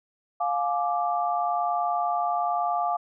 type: chord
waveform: sine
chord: D diminished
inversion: first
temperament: just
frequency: 704.8 / 845.8 / 1174.7 Hz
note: F5 / Ab5 / D6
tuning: +16 / +31 / 0 cents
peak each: -25 / -30 / -29 dBFS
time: 0.4-2.97 s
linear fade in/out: 10 ms
effects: none